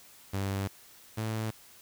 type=tone pair in turn; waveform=sawtooth; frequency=98 / 110 Hz; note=G2 / A2; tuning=0 / 0 cents; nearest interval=major second; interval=200 cents; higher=second; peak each=-26 / -27 dBFS; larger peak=first; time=0.33-0.68 / 1.17-1.51 s; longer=first; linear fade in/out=10 ms; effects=white hiss -55 dBFS RMS until 1.81 s

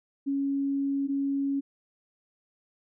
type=tone pair in turn; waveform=sine; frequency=277.2 / 277.2 Hz; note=C#4 / C#4; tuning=0 / 0 cents; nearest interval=unison; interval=0 cents; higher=neither; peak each=-25 / -25 dBFS; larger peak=neither; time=0.26-1.08 / 1.08-1.61 s; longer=first; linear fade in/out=20 ms; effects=none

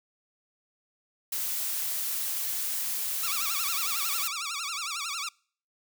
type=noise; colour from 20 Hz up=blue; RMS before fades=-31 dBFS; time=1.32-4.28 s; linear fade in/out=5 ms
type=tone with vibrato; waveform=10% pulse; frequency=1244.5 Hz; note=D#6; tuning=in tune; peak=-23 dBFS; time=3.23-5.29 s; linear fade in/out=5 ms; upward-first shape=sine; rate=11 Hz; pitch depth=190 cents each way
effects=noise-tail reverb RT60 0.5 s tail -26 dB re dry

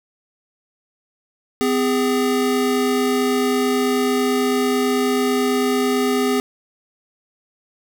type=tone pair together; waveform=square; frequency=254.8 / 408.3 Hz; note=C4 / G#4; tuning=-46 / -29 cents; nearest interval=minor sixth; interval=817 cents; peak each=-20 dBFS; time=1.61-6.4 s; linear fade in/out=0 ms; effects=none

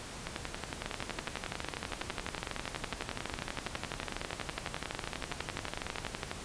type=two click trains; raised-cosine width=0.3 ms; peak=-18 / -19 dBFS; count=67 / 64; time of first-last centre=0.86-6.315 / 0.27-6.05 s; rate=12.1 / 10.9 Hz; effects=pink hiss -44 dBFS RMS until 6.44 s + resampled to 22050 Hz

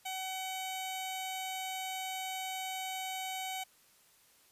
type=tone with notch filter; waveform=15% pulse; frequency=755 Hz; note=F#5; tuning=35 cents sharp; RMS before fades=-39 dBFS; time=0.05-3.64 s; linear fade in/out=10 ms; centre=1600 Hz; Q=1.6; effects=white hiss -65 dBFS RMS until 4.51 s + resampled to 32000 Hz

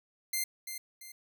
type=tone with echo; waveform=5% pulse; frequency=2093 Hz; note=C7; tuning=in tune; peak=-20 dBFS; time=0.33-0.44 s; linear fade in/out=5 ms; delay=340 ms; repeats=2; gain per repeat=-8 dB; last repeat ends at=1.12 s; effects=none

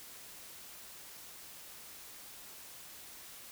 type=silence; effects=white hiss -51 dBFS RMS until 3.51 s

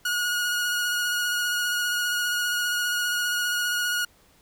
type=tone with vibrato; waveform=sawtooth; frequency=1446 Hz; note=F#6; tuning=40 cents flat; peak=-20 dBFS; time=0.05-4.05 s; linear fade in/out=5 ms; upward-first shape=sine; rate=15 Hz; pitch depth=17 cents each way; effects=pink hiss -59 dBFS RMS until 4.41 s

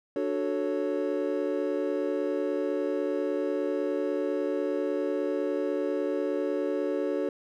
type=chord; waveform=triangle; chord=D major seventh; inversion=none; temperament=equal; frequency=293.7 / 370 / 440 / 554.4 Hz; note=D4 / F#4 / A4 / C#5; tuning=0 / 0 / 0 / 0 cents; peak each=-30 dBFS; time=0.16-7.29 s; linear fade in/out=2 ms; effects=none

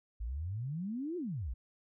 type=exponential two-way sweep; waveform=sine; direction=up then down; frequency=51.3 to 370 to 51.3 Hz; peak=-35 dBFS; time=0.2-1.54 s; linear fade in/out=10 ms; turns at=1.17 s; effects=none

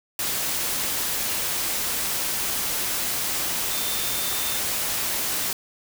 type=tone in noise; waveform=sine; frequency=3590 Hz; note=A7; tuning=34 cents sharp; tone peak=-34 dBFS; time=3.71-4.59 s; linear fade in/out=2 ms; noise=white; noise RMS=-26 dBFS; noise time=0.19-5.53 s; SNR=-11 dB; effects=none

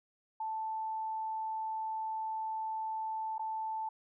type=tone with dropouts; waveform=sine; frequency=880 Hz; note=A5; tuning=in tune; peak=-34 dBFS; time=0.4-3.89 s; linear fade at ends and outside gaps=5 ms; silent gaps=3.382-3.393 s; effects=none

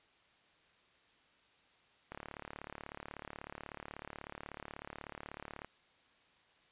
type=click train; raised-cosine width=0.5 ms; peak=-29 dBFS; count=129; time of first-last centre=2.12-5.646 s; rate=36.3 Hz; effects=white hiss -68 dBFS RMS until 6.71 s + resampled to 8000 Hz

